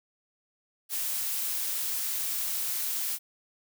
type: noise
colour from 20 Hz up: blue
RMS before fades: -31 dBFS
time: 0.89-3.19 s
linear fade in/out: 50 ms
effects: none